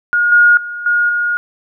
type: tone with level steps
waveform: sine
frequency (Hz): 1433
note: F6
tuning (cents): +44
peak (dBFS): -10 / -5 / -22 / -10 / -13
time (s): 0.13-1.37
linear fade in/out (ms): 0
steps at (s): 0.32 / 0.57 / 0.86 / 1.09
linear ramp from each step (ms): 2
effects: none